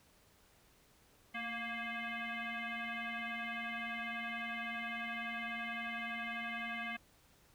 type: tone with frequency modulation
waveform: sine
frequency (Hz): 239.4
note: A#3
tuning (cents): +46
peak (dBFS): -38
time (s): 1.34-6.97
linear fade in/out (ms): 10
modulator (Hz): 467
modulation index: 5.4
effects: pink hiss -67 dBFS RMS until 7.54 s